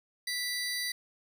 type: tone pair together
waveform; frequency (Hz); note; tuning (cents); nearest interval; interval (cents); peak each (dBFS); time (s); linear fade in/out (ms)
25% pulse; 1974 / 4695; B6 / D8; -1 / -1; octave + minor third; 1500; -30 / -31; 0.27-0.92; 5
effects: none